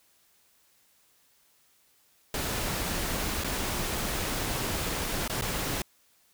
pink noise with dropouts, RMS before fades -31 dBFS, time 2.34-5.82 s, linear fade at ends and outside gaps 2 ms, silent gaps 3.438-3.444 / 5.278-5.296 / 5.412-5.421 s, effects white hiss -65 dBFS RMS until 6.33 s

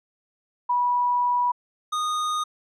sine / square tone pair in turn, 977 / 1234.1 Hz, B5 / D#6, -19 / -15 cents, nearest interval major third, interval 404 cents, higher second, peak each -19 / -24 dBFS, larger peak first, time 0.69-1.52 / 1.92-2.44 s, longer first, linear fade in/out 10 ms, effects low-pass 8000 Hz 12 dB/octave

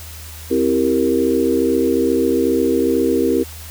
sine chord, C dominant seventh, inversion none, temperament equal, 261.6 / 329.6 / 392 / 466.2 Hz, C4 / E4 / G4 / Bb4, 0 / 0 / 0 / 0 cents, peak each -19 dBFS, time 0.5-3.44 s, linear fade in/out 20 ms, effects added 79 Hz sine -34 dBFS peak until 3.7 s + white hiss -37 dBFS RMS until 3.7 s

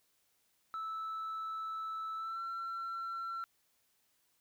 sine tone with pitch glide, 1312 to 1352.8 Hz, E6 to E6, -9 to +44 cents, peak -35 dBFS, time 0.74-3.44 s, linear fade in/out 0 ms, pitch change +53 cents, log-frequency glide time 2.16-2.42 s, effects tanh soft clip ceiling -36 dBFS + white hiss -75 dBFS RMS until 4.4 s

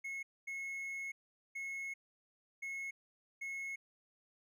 triangle tone bursts at uneven times, 2178 Hz, C#7, 31 cents flat, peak -38 dBFS, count 5, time 0.04-0.23 / 0.47-1.12 / 1.55-1.94 / 2.62-2.91 / 3.41-3.76 s, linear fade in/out 10 ms, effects none

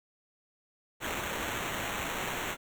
violet noise with sample-and-hold, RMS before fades -35 dBFS, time 1-2.57 s, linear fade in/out 50 ms, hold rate 4900 Hz, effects none

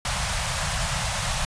pink band-stop noise, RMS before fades -26 dBFS, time 0.05-1.45 s, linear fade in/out 2 ms, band 180 to 580 Hz, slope 48 dB/octave, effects resampled to 22050 Hz

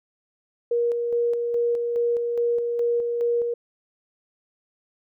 sine tone with tremolo, 473.9 Hz, A#4, 28 cents sharp, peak -19 dBFS, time 0.71-3.54 s, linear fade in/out 5 ms, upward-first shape square, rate 2.4 Hz, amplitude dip 35%, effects none

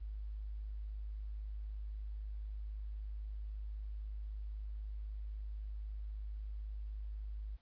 sine tone, 51.91 Hz, G#1, in tune, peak -40 dBFS, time 0-7.57 s, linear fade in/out 20 ms, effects pink hiss -75 dBFS RMS until 7.61 s + resampled to 11025 Hz

